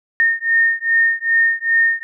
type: beating tone pair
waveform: sine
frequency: 1830 / 1832.5 Hz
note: A#6 / A#6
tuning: -32 / -30 cents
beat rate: 2.5 Hz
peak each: -16 dBFS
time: 0.2-2.03 s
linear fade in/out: 0 ms
effects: none